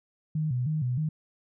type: tone with vibrato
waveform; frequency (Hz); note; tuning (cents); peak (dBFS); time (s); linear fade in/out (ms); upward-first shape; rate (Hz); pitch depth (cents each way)
sine; 139; C#3; +5; -25; 0.35-1.09; 5; square; 3.2; 190
effects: none